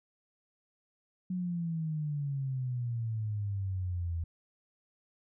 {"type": "exponential sweep", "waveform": "sine", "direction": "down", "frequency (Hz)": [185, 82], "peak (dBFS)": -31, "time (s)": [1.3, 4.24], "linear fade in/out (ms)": 5, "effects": []}